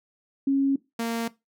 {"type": "tone pair in turn", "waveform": ["sine", "sawtooth"], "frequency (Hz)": [274.1, 230.5], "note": ["C#4", "A#3"], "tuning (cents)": [-19, -19], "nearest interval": "minor third", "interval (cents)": 300, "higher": "first", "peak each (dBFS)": [-19, -22], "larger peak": "first", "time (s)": [[0.47, 0.76], [0.99, 1.28]], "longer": "neither", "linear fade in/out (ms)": 5, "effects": ["noise-tail reverb RT60 0.2 s tail -18 dB re dry"]}